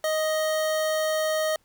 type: tone pair together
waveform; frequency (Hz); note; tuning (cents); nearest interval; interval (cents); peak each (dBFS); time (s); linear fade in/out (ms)
square; 625.5 / 1244.5; D#5 / D#6; +9 / 0; octave; 1191; -24 / -34; 0.04-1.56; 2
effects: pink hiss -66 dBFS RMS until 1.64 s